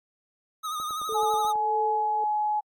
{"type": "tone with vibrato", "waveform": "square", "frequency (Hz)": 1247, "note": "D#6", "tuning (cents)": 3, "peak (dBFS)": -30, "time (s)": [0.63, 1.53], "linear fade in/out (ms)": 20, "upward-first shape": "sine", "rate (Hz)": 12, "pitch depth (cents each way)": 53}
{"type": "click train", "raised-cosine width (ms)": 1, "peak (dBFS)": -32, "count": 8, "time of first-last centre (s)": [0.8, 1.557], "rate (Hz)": 9.25}
{"type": "tone with tremolo", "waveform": "sine", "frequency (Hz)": 440, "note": "A4", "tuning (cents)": 0, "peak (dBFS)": -27, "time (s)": [1.09, 2.24], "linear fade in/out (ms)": 2, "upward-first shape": "sine", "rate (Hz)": 1.7, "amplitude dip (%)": 75}
{"type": "tone", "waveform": "sine", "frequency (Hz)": 845, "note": "G#5", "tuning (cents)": 30, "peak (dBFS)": -23, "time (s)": [1.14, 2.61], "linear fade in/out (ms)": 20}
{"effects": ["AAC 64 kbps"]}